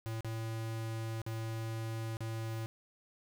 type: tone with dropouts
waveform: square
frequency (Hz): 112.4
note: A2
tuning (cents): +37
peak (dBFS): -37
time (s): 0.06-2.66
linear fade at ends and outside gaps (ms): 0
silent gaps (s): 0.207-0.246 / 1.217-1.264 / 2.169-2.206
effects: none